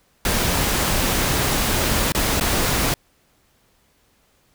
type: noise with dropouts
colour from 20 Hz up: pink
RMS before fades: -20 dBFS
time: 0.25-2.94 s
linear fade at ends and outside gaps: 2 ms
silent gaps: 2.121-2.148 / 2.399-2.409 s
effects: pink hiss -61 dBFS RMS until 4.54 s